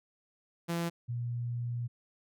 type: tone pair in turn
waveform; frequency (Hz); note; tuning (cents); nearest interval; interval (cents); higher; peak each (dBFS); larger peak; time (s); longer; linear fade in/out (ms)
sawtooth / sine; 169.5 / 119.85; E3 / A#2; +49 / +48; tritone; 601; first; -27 / -32; first; 0.68-0.9 / 1.08-1.88; second; 20
effects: none